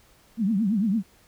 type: tone with vibrato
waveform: sine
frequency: 208.4 Hz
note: G#3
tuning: 6 cents sharp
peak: -20 dBFS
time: 0.37-1.03 s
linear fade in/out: 50 ms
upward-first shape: triangle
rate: 8.9 Hz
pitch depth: 240 cents each way
effects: pink hiss -58 dBFS RMS until 1.27 s